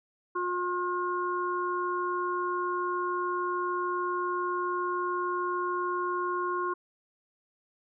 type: harmonic tone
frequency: 357.3 Hz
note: F4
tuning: 40 cents sharp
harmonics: 1 / 3 / 4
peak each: -32 / -30 / -37 dBFS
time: 0.35-6.74 s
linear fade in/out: 10 ms
effects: none